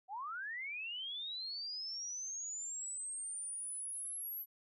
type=linear sweep; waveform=sine; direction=up; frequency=722 to 11840 Hz; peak=-40 dBFS; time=0.08-4.46 s; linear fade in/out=50 ms; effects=none